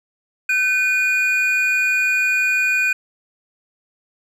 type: tone pair together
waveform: triangle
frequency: 1527 / 2453 Hz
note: G6 / D#7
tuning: -46 / -25 cents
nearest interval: minor sixth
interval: 821 cents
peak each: -19 / -15 dBFS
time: 0.49-2.93 s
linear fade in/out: 5 ms
effects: none